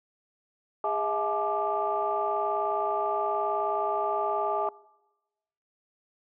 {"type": "tone cluster", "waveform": "sine", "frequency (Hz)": [409.7, 643, 702, 856, 1183], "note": ["G#4", "E5", "F5", "A5", "D6"], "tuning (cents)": [-24, -43, 9, -48, 12], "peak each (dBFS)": [-33, -31, -36, -29, -31], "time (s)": [0.84, 4.69], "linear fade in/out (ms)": 2, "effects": ["noise-tail reverb RT60 1.0 s tail -22 dB re dry", "tanh soft clip ceiling -15 dBFS"]}